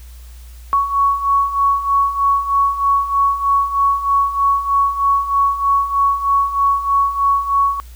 sine beating tone pair, 1113 / 1116.2 Hz, C#6 / C#6, +7 / +12 cents, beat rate 3.2 Hz, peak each -19 / -14 dBFS, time 0.73-7.8 s, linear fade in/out 0 ms, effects added 60 Hz sine -34 dBFS peak until 7.95 s + white hiss -48 dBFS RMS until 7.95 s

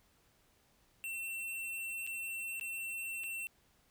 square tone with dropouts, 2702 Hz, E7, 42 cents sharp, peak -39 dBFS, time 1.04-3.47 s, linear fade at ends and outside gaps 0 ms, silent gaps 2.066-2.073 / 2.597-2.611 / 3.236-3.24 s, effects pink hiss -70 dBFS RMS until 3.9 s

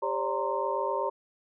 sine tone cluster, 396.1 / 535 / 583 / 925 / 1050 Hz, G4 / C5 / D5 / A#5 / C6, +18 / +38 / -13 / -14 / +6 cents, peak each -34 / -33 / -34 / -31 / -35 dBFS, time 0.02-1.1 s, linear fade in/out 10 ms, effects none

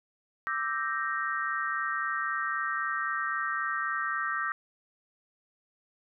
sine chord, E half-diminished seventh, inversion third, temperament equal, 1174.7 / 1318.5 / 1568 / 1864.7 Hz, D6 / E6 / G6 / Bb6, 0 / 0 / 0 / 0 cents, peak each -34 dBFS, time 0.47-4.52 s, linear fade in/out 0 ms, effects none

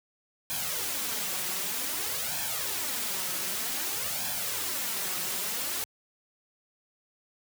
white noise with flanger, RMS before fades -32 dBFS, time 0.5-5.84 s, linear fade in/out 0 ms, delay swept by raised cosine 1.2 to 5.5 ms, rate 0.53 Hz, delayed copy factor +0.65, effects high-pass 80 Hz 12 dB/octave

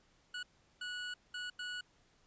25% pulse tone bursts at uneven times, 1467 Hz, F#6, 15 cents flat, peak -36 dBFS, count 4, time 0.34-0.43 / 0.81-1.14 / 1.34-1.5 / 1.59-1.81 s, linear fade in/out 5 ms, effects pink hiss -70 dBFS RMS until 2.26 s + resampled to 16000 Hz

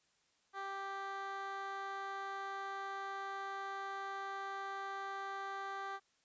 15% pulse tone with band-pass filter, 392 Hz, G4, in tune, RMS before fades -43 dBFS, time 0.53-6 s, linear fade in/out 50 ms, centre 1200 Hz, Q 0.98, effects white hiss -75 dBFS RMS until 6.24 s + resampled to 16000 Hz

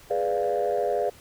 sine chord, G# diminished seventh, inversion none, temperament equal, 415.3 / 493.9 / 587.3 / 698.5 Hz, G#4 / B4 / D5 / F5, 0 / 0 / 0 / 0 cents, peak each -27 dBFS, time 0.1-1.1 s, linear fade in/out 10 ms, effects tanh soft clip ceiling -16 dBFS + pink hiss -51 dBFS RMS until 1.2 s

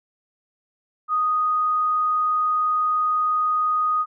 sine tone, 1243 Hz, D#6, 2 cents flat, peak -18 dBFS, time 1.08-4.06 s, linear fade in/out 50 ms, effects none

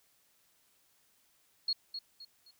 sine tone with echo, 4312 Hz, C#8, 49 cents flat, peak -28 dBFS, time 1.68-1.73 s, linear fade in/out 5 ms, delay 260 ms, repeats 3, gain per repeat -9 dB, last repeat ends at 2.51 s, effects white hiss -70 dBFS RMS until 2.59 s

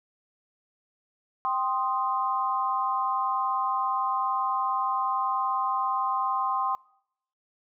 sine chord, C minor, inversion second, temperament equal, 784 / 1046.5 / 1244.5 Hz, G5 / C6 / Eb6, 0 / 0 / 0 cents, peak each -30 / -26 / -32 dBFS, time 1.45-6.75 s, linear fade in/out 0 ms, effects noise-tail reverb RT60 0.7 s tail -24 dB re dry

